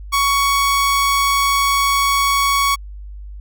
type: tone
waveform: sawtooth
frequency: 1117 Hz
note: C#6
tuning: 13 cents sharp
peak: -10 dBFS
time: 0.12-2.76 s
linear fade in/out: 20 ms
effects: added 50 Hz sine -30 dBFS peak until 3.4 s